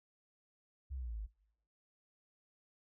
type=exponential sweep; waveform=sine; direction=down; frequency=70 to 49 Hz; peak=-39 dBFS; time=0.9-1.27 s; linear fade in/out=20 ms; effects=noise-tail reverb RT60 0.9 s tail -25 dB re dry